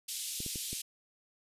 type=band-pass noise; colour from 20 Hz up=white; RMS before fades=-39 dBFS; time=0.08-0.82 s; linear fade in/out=10 ms; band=2900 to 12000 Hz; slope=24 dB/octave
type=clicks; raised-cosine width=3 ms; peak=-29 dBFS; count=4; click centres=0.404 / 0.463 / 0.558 / 0.73 s
effects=resampled to 32000 Hz